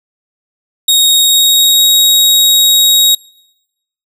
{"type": "tone with pitch glide", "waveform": "sawtooth", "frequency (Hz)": [3756, 3780], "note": ["A#7", "A#7"], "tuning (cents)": [12, 23], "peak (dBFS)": -3, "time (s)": [0.88, 3.15], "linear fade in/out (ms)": 5, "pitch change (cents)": 11, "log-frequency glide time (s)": [1.15, 1.81], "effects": ["noise-tail reverb RT60 0.9 s tail -24 dB re dry"]}